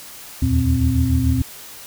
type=tone cluster; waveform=sine; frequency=76.2 / 83.1 / 118.4 / 261.6 Hz; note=D#2 / E2 / A#2 / C4; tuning=-36 / +15 / +27 / 0 cents; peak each=-20 dBFS; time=0.42-1.42 s; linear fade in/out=5 ms; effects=white hiss -38 dBFS RMS until 1.86 s